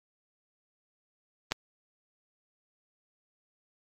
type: clicks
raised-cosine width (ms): 0.2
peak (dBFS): -21 / -9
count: 2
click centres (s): 1.512 / 1.52
effects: MP3 96 kbps